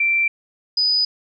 sine tone pair in turn, 2349 / 4977 Hz, D7 / D#8, 0 / 0 cents, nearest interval octave + minor second, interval 1300 cents, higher second, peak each -15 dBFS, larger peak neither, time 0-0.28 / 0.77-1.05 s, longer neither, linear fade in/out 5 ms, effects none

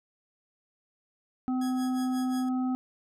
harmonic tone, 255.8 Hz, C4, 39 cents flat, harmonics 1 / 3 / 5, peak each -26 / -38 / -44 dBFS, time 1.48-2.75 s, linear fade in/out 0 ms
10% pulse tone with tremolo, 1661.2 Hz, G#6, in tune, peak -33 dBFS, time 1.61-2.49 s, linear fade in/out 5 ms, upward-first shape sine, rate 5.6 Hz, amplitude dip 80%
effects none

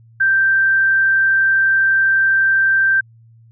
sine tone, 1568 Hz, G6, in tune, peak -11 dBFS, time 0.2-3.01 s, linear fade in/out 10 ms, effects added 114 Hz sine -44 dBFS peak until 3.51 s

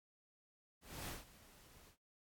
pink noise with ADSR envelope, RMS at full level -45 dBFS, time 0.81-1.97 s, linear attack 260 ms, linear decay 170 ms, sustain -18 dB, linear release 92 ms, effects noise-tail reverb RT60 0.1 s tail -21 dB re dry + AAC 64 kbps

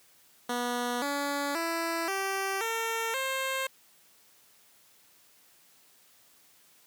10% pulse tone with pitch steps, 243.3 / 284.4 / 332.4 / 388.5 / 454 / 530.6 Hz, B3 / C#4 / E4 / G4 / A#4 / C5, -26 / +45 / +15 / -16 / -46 / +24 cents, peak -21 dBFS, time 0.49-3.67 s, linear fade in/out 5 ms, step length 530 ms, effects white hiss -61 dBFS RMS until 6.86 s + high-pass 100 Hz 12 dB/octave

